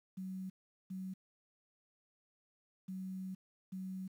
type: tone bursts at uneven times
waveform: sine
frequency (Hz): 188.1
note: F#3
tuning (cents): +29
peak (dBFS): -40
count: 4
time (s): 0.17-0.5 / 0.9-1.14 / 2.88-3.35 / 3.72-4.08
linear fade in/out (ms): 10
effects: 11-bit